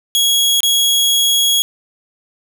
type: tone with dropouts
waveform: sawtooth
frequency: 3322 Hz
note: G#7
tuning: in tune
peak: -8 dBFS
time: 0.15-1.62 s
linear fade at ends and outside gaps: 0 ms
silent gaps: 0.605-0.632 s
effects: none